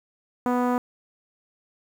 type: tone with low-pass filter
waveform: sawtooth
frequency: 246.9 Hz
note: B3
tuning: in tune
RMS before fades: -23 dBFS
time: 0.46-0.78 s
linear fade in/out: 0 ms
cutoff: 1100 Hz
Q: 1.8
effects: 8-bit